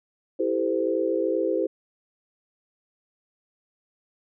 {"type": "chord", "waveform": "sine", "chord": "A minor seventh", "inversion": "second", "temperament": "equal with one note detuned", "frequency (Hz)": [329.6, 392, 440, 512.8], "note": ["E4", "G4", "A4", "C5"], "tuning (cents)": [0, 0, 0, -35], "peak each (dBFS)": [-27, -27, -30, -26], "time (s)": [0.39, 1.67], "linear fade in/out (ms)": 10, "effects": []}